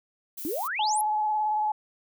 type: noise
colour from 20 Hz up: violet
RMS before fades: -37 dBFS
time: 0.37-0.68 s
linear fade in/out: 10 ms
type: exponential sweep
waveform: sine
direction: up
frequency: 277.2 to 11560 Hz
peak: -28 dBFS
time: 0.45-1.01 s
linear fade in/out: 0 ms
type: tone with vibrato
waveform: sine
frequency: 852 Hz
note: G#5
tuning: 44 cents sharp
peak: -23 dBFS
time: 0.79-1.72 s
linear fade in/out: 5 ms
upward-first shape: sine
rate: 18 Hz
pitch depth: 21 cents each way
effects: none